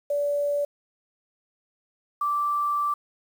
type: tone pair in turn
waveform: sine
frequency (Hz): 578 / 1169.8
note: D5 / D6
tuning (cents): -28 / -7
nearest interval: octave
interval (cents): 1221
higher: second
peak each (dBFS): -22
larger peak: neither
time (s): 0.1-0.65 / 2.21-2.94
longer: second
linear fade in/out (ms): 5
effects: 8-bit